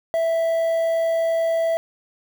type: tone with quantisation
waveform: triangle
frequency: 659.3 Hz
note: E5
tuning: in tune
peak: -16 dBFS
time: 0.14-1.77 s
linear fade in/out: 0 ms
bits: 7
effects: none